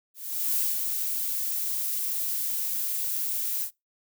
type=noise with ADSR envelope; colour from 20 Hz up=violet; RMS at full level=-25 dBFS; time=0.14-3.71 s; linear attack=420 ms; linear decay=220 ms; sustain=-4 dB; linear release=87 ms; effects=noise-tail reverb RT60 0.2 s tail -23 dB re dry